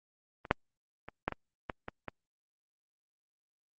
clicks, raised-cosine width 0.5 ms, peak -28 / -8 / -27 / -14 / -21 / -19 / -23 / -22 dBFS, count 8, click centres 0.452 / 0.511 / 1.086 / 1.28 / 1.323 / 1.698 / 1.884 / 2.083 s, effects Opus 32 kbps

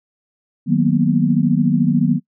sine chord, B major seventh, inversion first, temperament equal, 155.56 / 185 / 233.1 / 246.9 Hz, D#3 / F#3 / A#3 / B3, 0 / 0 / 0 / 0 cents, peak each -18 dBFS, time 0.66-2.2 s, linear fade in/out 50 ms, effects noise-tail reverb RT60 0.1 s tail -24 dB re dry

